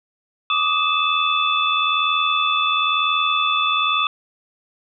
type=tone cluster; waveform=sine; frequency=1163 / 1244 / 2615 / 3485 Hz; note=D6 / D#6 / E7 / A7; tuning=-17 / -1 / -15 / -17 cents; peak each=-22 dBFS; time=0.5-4.07 s; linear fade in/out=2 ms; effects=none